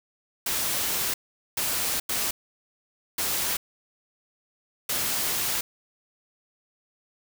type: noise bursts at uneven times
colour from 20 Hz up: white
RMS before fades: -27 dBFS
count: 5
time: 0.46-1.14 / 1.57-2 / 2.09-2.31 / 3.18-3.57 / 4.89-5.61 s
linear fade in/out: 5 ms
effects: none